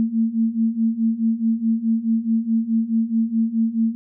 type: beating tone pair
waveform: sine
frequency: 223.1 / 227.8 Hz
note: A3 / A#3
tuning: +24 / -40 cents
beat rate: 4.7 Hz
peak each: -22 / -19 dBFS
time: 0-3.95 s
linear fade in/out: 0 ms
effects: none